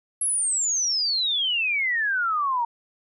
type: exponential sweep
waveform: sine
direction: down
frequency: 11175 to 919 Hz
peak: -21 dBFS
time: 0.21-2.65 s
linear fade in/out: 5 ms
effects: none